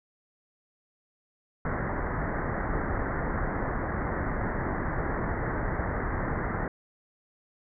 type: low-pass noise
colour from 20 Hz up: pink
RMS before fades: -30 dBFS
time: 1.65-6.68 s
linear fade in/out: 2 ms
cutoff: 2000 Hz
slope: 96 dB/octave
effects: none